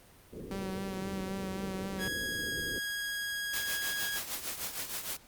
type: low-pass noise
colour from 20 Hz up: white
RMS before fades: -43 dBFS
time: 0.32-2.79 s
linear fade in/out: 10 ms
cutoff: 530 Hz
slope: 96 dB/octave
type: tone with vibrato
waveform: sawtooth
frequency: 191.8 Hz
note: G3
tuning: 37 cents flat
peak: -32 dBFS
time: 0.51-2.08 s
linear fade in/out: 2 ms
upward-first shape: sine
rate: 3.8 Hz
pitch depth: 22 cents each way
type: tone with pitch glide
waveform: sawtooth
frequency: 1661.2 to 1647.8 Hz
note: G#6 to G#6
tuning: 0 to -14 cents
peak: -30 dBFS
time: 1.98-4.21 s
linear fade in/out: 50 ms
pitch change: -14 cents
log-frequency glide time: 2.09-2.62 s
type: noise with tremolo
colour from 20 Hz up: white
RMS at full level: -35 dBFS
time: 3.53-5.17 s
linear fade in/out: 5 ms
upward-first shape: triangle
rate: 6.5 Hz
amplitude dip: 75%
effects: pink hiss -58 dBFS RMS until 5.27 s + Opus 32 kbps